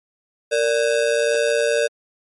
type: ring-modulated tone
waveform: square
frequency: 523.3 Hz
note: C5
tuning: in tune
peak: -14 dBFS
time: 0.51-1.88 s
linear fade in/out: 20 ms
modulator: 60.8 Hz
effects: MP3 48 kbps